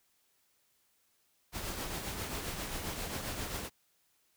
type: noise with tremolo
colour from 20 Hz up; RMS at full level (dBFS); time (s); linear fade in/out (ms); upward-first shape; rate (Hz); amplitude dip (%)
pink; -37; 1.52-3.7; 50; triangle; 7.5; 45
effects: white hiss -73 dBFS RMS until 4.36 s